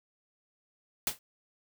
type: noise with exponential decay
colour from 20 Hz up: white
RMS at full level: -25 dBFS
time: 1.07-1.19 s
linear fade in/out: 2 ms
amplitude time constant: 24 ms
effects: none